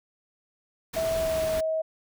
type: noise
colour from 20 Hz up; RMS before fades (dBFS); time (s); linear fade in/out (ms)
pink; -35; 0.93-1.61; 10
type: tone with pitch glide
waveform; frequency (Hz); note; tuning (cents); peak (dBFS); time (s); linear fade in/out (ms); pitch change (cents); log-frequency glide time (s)
sine; 651 to 637.6; E5 to D#5; -22 to +42; -24; 0.96-1.82; 10; -36; 1.16-1.45
effects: none